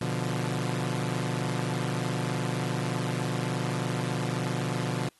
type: chord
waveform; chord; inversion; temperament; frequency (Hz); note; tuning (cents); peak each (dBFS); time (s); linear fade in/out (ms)
sawtooth; B diminished; none; equal; 123.47 / 146.83 / 174.61; B2 / D3 / F3; 0 / 0 / 0; -27 / -29 / -29; 0.01-5.09; 5
effects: white hiss -63 dBFS RMS until 5.19 s + AAC 32 kbps